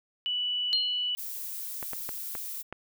sine tone, 2960 Hz, F#7, in tune, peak -27 dBFS, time 0.26-1.15 s, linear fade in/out 0 ms
sine tone with exponential decay, 4200 Hz, C8, 6 cents sharp, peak -21 dBFS, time 0.73-1.1 s, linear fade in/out 0 ms, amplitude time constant 80 ms
violet noise, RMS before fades -37 dBFS, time 1.17-2.63 s, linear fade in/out 20 ms
clicks, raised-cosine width 0.5 ms, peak -22 dBFS, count 5, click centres 1.828 / 1.933 / 2.091 / 2.352 / 2.726 s
effects none

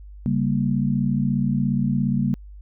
sine chord, G diminished, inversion second, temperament equal, 138.59 / 196 / 233.1 Hz, Db3 / G3 / Bb3, 0 / 0 / 0 cents, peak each -23 dBFS, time 0.26-2.34 s, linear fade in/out 0 ms, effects added 50 Hz sine -38 dBFS peak until 2.61 s

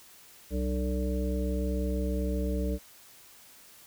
harmonic tone with a mistuned harmonic, 63.9 Hz, C2, 40 cents flat, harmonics 1 / 3 / 5 / 7 / 9, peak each -29 / -34 / -36 / -37 / -39 dBFS, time 0.5-2.79 s, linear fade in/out 50 ms, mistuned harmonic 5, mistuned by -110 cents, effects white hiss -54 dBFS RMS until 3.86 s

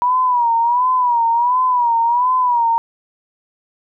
sine tone with vibrato, 968 Hz, B5, 35 cents flat, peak -12 dBFS, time 0.02-2.78 s, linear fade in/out 0 ms, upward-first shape sine, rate 1.4 Hz, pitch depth 91 cents each way, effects none

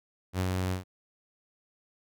sawtooth tone with ADSR envelope, 92.5 Hz, F#2, in tune, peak -22 dBFS, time 0.33-0.84 s, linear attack 64 ms, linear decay 61 ms, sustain -2 dB, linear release 120 ms, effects none

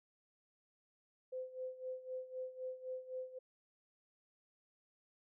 sine tone with tremolo, 513 Hz, C5, 34 cents flat, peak -39 dBFS, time 1.32-3.39 s, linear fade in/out 10 ms, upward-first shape sine, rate 3.9 Hz, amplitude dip 80%, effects none

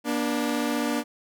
sawtooth tone pair together, 238.7 / 293.7 Hz, A#3 / D4, +41 / 0 cents, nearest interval major third, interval 359 cents, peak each -23 dBFS, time 0.04-1.04 s, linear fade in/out 50 ms, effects none

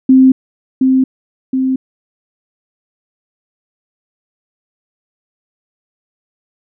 sine tone with echo, 261.6 Hz, C4, in tune, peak -3 dBFS, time 0.09-0.32 s, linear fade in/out 5 ms, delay 720 ms, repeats 2, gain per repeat -4 dB, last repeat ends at 1.76 s, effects none

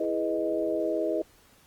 sine chord, E major seventh, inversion none, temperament equal, 329.6 / 415.3 / 493.9 / 622.3 Hz, E4 / G#4 / B4 / D#5, 0 / 0 / 0 / 0 cents, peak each -30 / -32 / -33 / -29 dBFS, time 0-1.22 s, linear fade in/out 5 ms, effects pink hiss -59 dBFS RMS until 1.66 s + Opus 24 kbps

